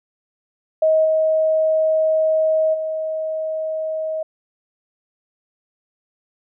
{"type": "tone with level steps", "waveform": "sine", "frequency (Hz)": 632, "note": "D#5", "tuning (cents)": 27, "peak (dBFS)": [-12, -14, -21], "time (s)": [0.82, 4.23], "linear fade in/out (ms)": 5, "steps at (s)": [1.04, 2.73], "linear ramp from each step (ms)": 20, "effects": []}